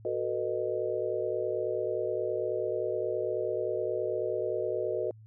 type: chord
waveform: sine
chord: B dominant seventh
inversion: second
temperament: just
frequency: 370.4 / 444.5 / 493.9 / 617.4 Hz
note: F#4 / A4 / B4 / D#5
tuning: +2 / +18 / 0 / -14 cents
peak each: -34 dBFS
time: 0.05-5.11 s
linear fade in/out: 2 ms
effects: added 109 Hz sine -49 dBFS peak until 5.26 s